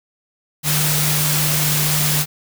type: tone in noise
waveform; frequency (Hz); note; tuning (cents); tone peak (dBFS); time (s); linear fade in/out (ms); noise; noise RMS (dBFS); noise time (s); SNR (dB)
sine; 150.5; D3; +43; -20; 0.63-2.26; 50; white; -19; 0.63-2.26; -4
effects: none